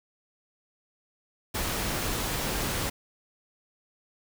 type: noise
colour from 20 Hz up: pink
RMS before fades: -30 dBFS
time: 1.54-2.9 s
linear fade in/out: 10 ms
effects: none